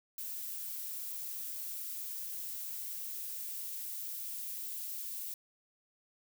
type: noise with high-pass filter sweep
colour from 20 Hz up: violet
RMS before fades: -41 dBFS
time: 0.18-5.34 s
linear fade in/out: 2 ms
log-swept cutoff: 780 to 2100 Hz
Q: 0.89
effects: none